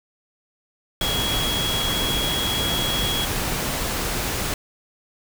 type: tone in noise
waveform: sine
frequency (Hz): 3322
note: G#7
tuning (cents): 0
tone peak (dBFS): -24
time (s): 1.01-3.25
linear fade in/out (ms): 2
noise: pink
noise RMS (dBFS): -25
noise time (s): 1.01-4.54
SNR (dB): -2
effects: none